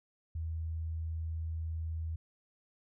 sine tone, 80.9 Hz, E2, 32 cents flat, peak -34 dBFS, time 0.35-2.16 s, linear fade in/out 5 ms, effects none

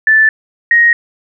sine tone pair in turn, 1757 / 1875.5 Hz, A6 / A#6, -3 / +10 cents, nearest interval minor second, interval 113 cents, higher second, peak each -5 dBFS, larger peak neither, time 0.07-0.29 / 0.71-0.93 s, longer neither, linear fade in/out 2 ms, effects none

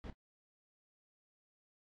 brown noise with echo, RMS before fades -45 dBFS, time 0.04-0.1 s, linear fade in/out 0 ms, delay 28 ms, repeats 1, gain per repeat -15 dB, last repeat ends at 0.128 s, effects low-pass 4000 Hz 12 dB/octave + AAC 32 kbps

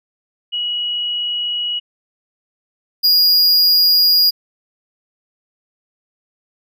sine / square tone pair in turn, 2914 / 4863 Hz, F#7 / D#8, -27 / -40 cents, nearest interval major sixth, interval 887 cents, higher second, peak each -18 / -10 dBFS, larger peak second, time 0.52-1.8 / 3.03-4.31 s, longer neither, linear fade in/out 20 ms, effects none

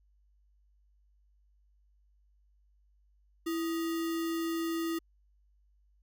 sine tone with sample-and-hold, 330.9 Hz, E4, 7 cents sharp, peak -30 dBFS, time 3.46-4.99 s, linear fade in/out 10 ms, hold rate 1575 Hz, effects added 50 Hz sine -64 dBFS peak until 6.02 s

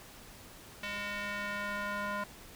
square tone with band-pass filter sweep, 204.4 Hz, G#3, 27 cents flat, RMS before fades -37 dBFS, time 0.83-2.24 s, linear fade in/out 5 ms, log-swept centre 2400 to 1200 Hz, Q 1.8, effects pink hiss -52 dBFS RMS until 2.55 s

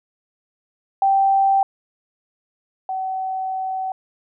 sine tone pair in turn, 781 / 757.9 Hz, G5 / F#5, -7 / +41 cents, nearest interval minor second, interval 52 cents, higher first, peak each -13 / -22 dBFS, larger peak first, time 1.02-1.63 / 2.89-3.92 s, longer second, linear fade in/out 2 ms, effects none

